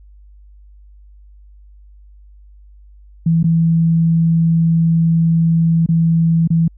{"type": "tone with dropouts", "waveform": "sine", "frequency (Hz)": 164.81, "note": "E3", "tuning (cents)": 0, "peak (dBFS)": -10, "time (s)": [3.26, 6.68], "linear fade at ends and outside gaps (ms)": 5, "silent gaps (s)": [[3.43, 3.441], [5.862, 5.888], [6.475, 6.503]], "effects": ["added 50 Hz sine -40 dBFS peak until 6.77 s"]}